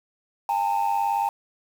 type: tone pair together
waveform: sine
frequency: 806 / 904.7 Hz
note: G5 / A5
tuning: +48 / +48 cents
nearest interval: major second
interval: 200 cents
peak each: -22 dBFS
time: 0.49-1.29 s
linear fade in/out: 2 ms
effects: tanh soft clip ceiling -17 dBFS + 7-bit